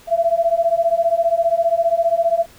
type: beating tone pair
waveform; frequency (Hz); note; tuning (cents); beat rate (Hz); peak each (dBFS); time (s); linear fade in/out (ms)
sine; 665 / 680; E5 / F5; +15 / -46; 15; -17; 0.07-2.46; 50
effects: pink hiss -47 dBFS RMS until 2.58 s